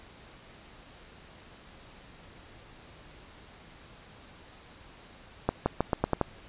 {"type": "accelerating click train", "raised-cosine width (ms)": 1, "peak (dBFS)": -10, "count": 7, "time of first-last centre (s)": [5.49, 6.213], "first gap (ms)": 170, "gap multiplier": 0.86, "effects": ["pink hiss -52 dBFS RMS until 6.48 s", "resampled to 8000 Hz"]}